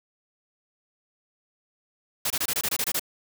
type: noise bursts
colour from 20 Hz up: white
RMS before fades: -26 dBFS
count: 10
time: 2.25-2.996 s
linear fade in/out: 5 ms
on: 53 ms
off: 24 ms
effects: none